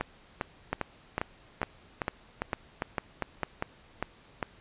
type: two click trains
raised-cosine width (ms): 0.5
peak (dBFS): -14 / -13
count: 12 / 7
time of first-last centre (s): 0.01-4.428 / 0.73-3.433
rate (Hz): 2.49 / 2.22
effects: pink hiss -57 dBFS RMS until 4.6 s + resampled to 8000 Hz